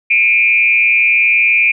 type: tone with frequency modulation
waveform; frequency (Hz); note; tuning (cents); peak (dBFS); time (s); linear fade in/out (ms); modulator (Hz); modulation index
sine; 2396; D7; +34; -8; 0.1-1.72; 10; 171; 0.77
effects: none